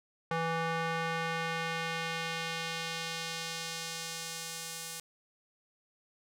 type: tone with band-pass filter sweep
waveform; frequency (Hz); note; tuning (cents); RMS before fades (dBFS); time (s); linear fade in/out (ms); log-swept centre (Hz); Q
square; 164.81; E3; 0; -36; 0.31-5; 2; 1100 to 9200; 0.86
effects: none